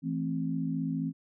sine chord, A minor, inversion second, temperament just, 165 / 220 / 264 Hz, E3 / A3 / C4, +2 / 0 / +16 cents, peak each -32 / -37 / -32 dBFS, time 0.02-1.13 s, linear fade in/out 50 ms, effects none

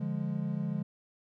triangle chord, D diminished, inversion none, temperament equal, 146.83 / 174.61 / 207.7 Hz, D3 / F3 / Ab3, 0 / 0 / 0 cents, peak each -33 dBFS, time 0-0.83 s, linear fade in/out 10 ms, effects none

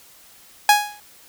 sawtooth tone with exponential decay, 830.6 Hz, G#5, in tune, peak -4 dBFS, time 0.69-1 s, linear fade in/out 2 ms, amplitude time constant 67 ms, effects white hiss -49 dBFS RMS until 1.28 s

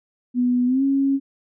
sine tone with pitch glide, 246.9 to 274 Hz, B3 to C#4, 0 to -20 cents, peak -16 dBFS, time 0.34-1.2 s, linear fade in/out 50 ms, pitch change +180 cents, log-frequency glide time 0.66-0.83 s, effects none

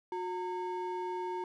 triangle ring-modulated tone, 638 Hz, D#5, 43 cents sharp, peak -29 dBFS, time 0.12-1.44 s, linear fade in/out 2 ms, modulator 276 Hz, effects none

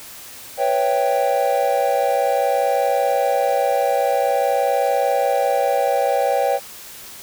triangle chord, C# half-diminished seventh, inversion third, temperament equal, 493.9 / 554.4 / 659.3 / 784 Hz, B4 / C#5 / E5 / G5, 0 / 0 / 0 / 0 cents, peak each -21 / -18 / -23 / -18 dBFS, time 0.57-6.6 s, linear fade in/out 50 ms, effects white hiss -38 dBFS RMS until 7.22 s

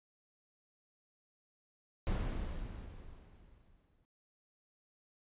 brown noise with exponential decay, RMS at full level -32 dBFS, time 2.07-4.05 s, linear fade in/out 0 ms, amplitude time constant 430 ms, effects noise-tail reverb RT60 0.2 s tail -26 dB re dry + resampled to 8000 Hz

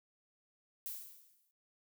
violet noise with exponential decay, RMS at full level -40 dBFS, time 0.86-1.51 s, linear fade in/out 0 ms, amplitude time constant 140 ms, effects noise-tail reverb RT60 0.3 s tail -25 dB re dry

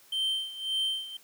triangle tone with tremolo, 3122 Hz, G7, 8 cents flat, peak -24 dBFS, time 0.12-1.17 s, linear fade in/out 5 ms, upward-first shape sine, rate 1.8 Hz, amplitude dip 80%, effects white hiss -58 dBFS RMS until 1.23 s + high-pass 150 Hz 12 dB/octave

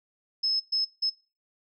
sine tone bursts at uneven times, 5190 Hz, E8, 28 cents flat, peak -23 dBFS, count 3, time 0.43-0.6 / 0.72-0.85 / 1.02-1.1 s, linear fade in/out 10 ms, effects noise-tail reverb RT60 0.3 s tail -18 dB re dry

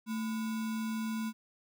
sine tone with sample-and-hold, 221.6 Hz, A3, 13 cents sharp, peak -32 dBFS, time 0.06-1.33 s, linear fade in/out 50 ms, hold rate 1225 Hz, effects none

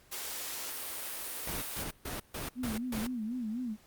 white high-pass noise, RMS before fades -39 dBFS, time 0.11-1.84 s, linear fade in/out 20 ms, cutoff 270 Hz, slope 24 dB/octave
pink noise bursts, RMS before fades -38 dBFS, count 6, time 1.47-3.07 s, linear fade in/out 5 ms, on 150 ms, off 140 ms
sine tone with vibrato, 233.1 Hz, A#3, in tune, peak -33 dBFS, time 2.55-3.77 s, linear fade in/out 50 ms, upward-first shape sine, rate 4 Hz, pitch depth 160 cents each way
effects pink hiss -62 dBFS RMS until 3.86 s + Opus 48 kbps

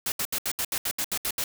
white noise bursts, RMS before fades -28 dBFS, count 11, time 0.06-1.44 s, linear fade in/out 2 ms, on 60 ms, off 72 ms, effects none

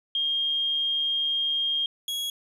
sine / 40% pulse tone pair in turn, 3224 / 3320 Hz, G7 / G#7, +48 / -1 cents, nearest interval minor second, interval 51 cents, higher second, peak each -23 / -27 dBFS, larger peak first, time 0.15-1.86 / 2.08-2.3 s, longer first, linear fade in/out 2 ms, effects resampled to 32000 Hz + 10-bit

